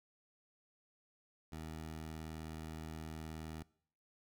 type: tone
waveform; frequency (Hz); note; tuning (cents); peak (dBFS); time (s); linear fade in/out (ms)
15% pulse; 79.1; D#2; +29; -38; 1.52-3.63; 5
effects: noise-tail reverb RT60 0.6 s tail -22 dB re dry